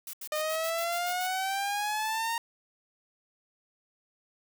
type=noise bursts; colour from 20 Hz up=blue; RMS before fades=-40 dBFS; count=9; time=0.07-1.269 s; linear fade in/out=2 ms; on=63 ms; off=79 ms
type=exponential sweep; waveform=sawtooth; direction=up; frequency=608 to 931 Hz; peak=-25 dBFS; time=0.32-2.38 s; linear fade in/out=2 ms
effects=none